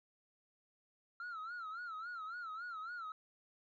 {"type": "tone with vibrato", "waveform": "sine", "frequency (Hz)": 1355, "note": "E6", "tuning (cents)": 47, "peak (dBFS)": -40, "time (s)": [1.2, 3.12], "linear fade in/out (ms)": 2, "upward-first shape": "sine", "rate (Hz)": 3.6, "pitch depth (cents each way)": 130, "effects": ["tanh soft clip ceiling -41 dBFS"]}